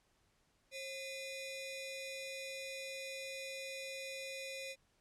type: ring-modulated tone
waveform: sawtooth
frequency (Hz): 1501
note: F#6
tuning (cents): +24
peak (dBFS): -36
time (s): 0.71-4.76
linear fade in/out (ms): 50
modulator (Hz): 963
effects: pink hiss -75 dBFS RMS until 5 s + low-pass 10000 Hz 12 dB/octave